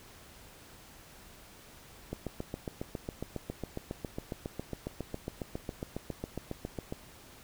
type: click train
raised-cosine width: 2 ms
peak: -22 dBFS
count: 36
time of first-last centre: 2.13-6.925 s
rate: 7.3 Hz
effects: pink hiss -54 dBFS RMS until 7.43 s